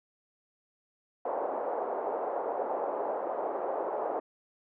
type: band-pass noise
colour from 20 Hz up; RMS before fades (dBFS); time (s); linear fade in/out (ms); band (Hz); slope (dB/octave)
pink; -33; 1.25-4.2; 5; 450 to 870; 24
effects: none